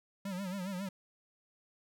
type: tone with vibrato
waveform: square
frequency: 189.5 Hz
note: F#3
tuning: 42 cents sharp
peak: -37 dBFS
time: 0.25-0.89 s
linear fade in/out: 5 ms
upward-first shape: sine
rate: 7.3 Hz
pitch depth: 110 cents each way
effects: none